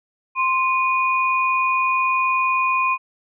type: tone pair together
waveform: sine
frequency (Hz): 1046.5 / 2464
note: C6 / D#7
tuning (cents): 0 / -17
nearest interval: octave + minor third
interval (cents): 1483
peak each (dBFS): -18 / -21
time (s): 0.35-2.98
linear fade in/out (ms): 50
effects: none